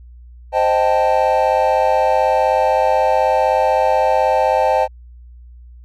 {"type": "chord", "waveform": "triangle", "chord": "A half-diminished seventh", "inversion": "first", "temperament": "equal", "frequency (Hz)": [523.3, 622.3, 784, 880], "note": ["C5", "Eb5", "G5", "A5"], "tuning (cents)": [0, 0, 0, 0], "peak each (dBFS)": -16, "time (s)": [0.52, 4.88], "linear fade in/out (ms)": 50, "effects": ["added 60 Hz sine -37 dBFS peak until 5.84 s"]}